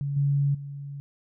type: tone with level steps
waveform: sine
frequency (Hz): 141.3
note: C#3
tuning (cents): +34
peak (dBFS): -26 / -20 / -34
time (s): 0.01-1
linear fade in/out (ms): 0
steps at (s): 0.16 / 0.54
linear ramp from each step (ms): 10
effects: none